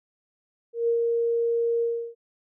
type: tone with ADSR envelope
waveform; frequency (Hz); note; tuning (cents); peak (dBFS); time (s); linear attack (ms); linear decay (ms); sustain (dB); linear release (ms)
sine; 466.2; A#4; 0; -19; 0.73-2.15; 150; 100; -2; 330
effects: none